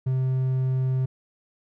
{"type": "tone", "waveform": "triangle", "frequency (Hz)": 130.2, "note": "C3", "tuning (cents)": -8, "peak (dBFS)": -19, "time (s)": [0.06, 1.06], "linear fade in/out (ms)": 10, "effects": []}